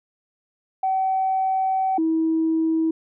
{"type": "tone pair in turn", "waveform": "sine", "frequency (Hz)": [762, 322.5], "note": ["G5", "E4"], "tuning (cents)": [-49, -38], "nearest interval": "octave + minor third", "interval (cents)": 1489, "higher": "first", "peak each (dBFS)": [-18, -17], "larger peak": "second", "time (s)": [[0.83, 1.98], [1.98, 2.91]], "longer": "first", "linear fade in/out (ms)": 5, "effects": ["tanh soft clip ceiling -13 dBFS"]}